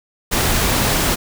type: noise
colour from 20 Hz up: pink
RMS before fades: -17 dBFS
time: 0.31-1.16 s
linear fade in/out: 20 ms
effects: none